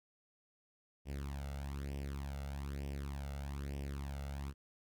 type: tone with flanger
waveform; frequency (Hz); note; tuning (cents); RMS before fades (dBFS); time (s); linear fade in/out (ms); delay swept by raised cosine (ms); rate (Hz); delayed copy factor
sawtooth; 69.8; C#2; +13; -42; 1.05-4.54; 50; 0.36 to 1.46; 1.1; +0.75
effects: none